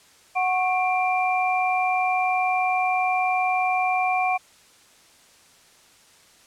sine tone cluster, 738 / 1099 / 2371 Hz, F#5 / C#6 / D7, -5 / -15 / +16 cents, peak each -21 / -29 / -26 dBFS, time 0.35-4.38 s, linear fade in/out 20 ms, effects white hiss -54 dBFS RMS until 6.46 s + low-pass 9000 Hz 12 dB/octave

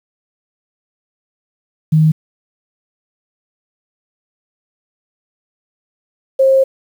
sine tone pair in turn, 156.6 / 533.8 Hz, D#3 / C5, +11 / +35 cents, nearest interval octave + major sixth, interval 2124 cents, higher second, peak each -7 dBFS, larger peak neither, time 1.92-2.12 / 6.39-6.64 s, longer second, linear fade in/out 10 ms, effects 7-bit

